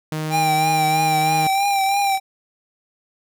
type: tone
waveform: sawtooth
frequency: 155.56 Hz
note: D#3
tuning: in tune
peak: -19 dBFS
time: 0.12-1.47 s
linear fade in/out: 2 ms
type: tone with vibrato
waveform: square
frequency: 790 Hz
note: G5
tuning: 13 cents sharp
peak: -17 dBFS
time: 0.3-2.2 s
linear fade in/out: 50 ms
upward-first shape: triangle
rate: 3.1 Hz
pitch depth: 46 cents each way
type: click train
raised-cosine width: 0.2 ms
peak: -23 dBFS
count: 39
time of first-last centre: 1.19-2.174 s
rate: 38.6 Hz
effects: none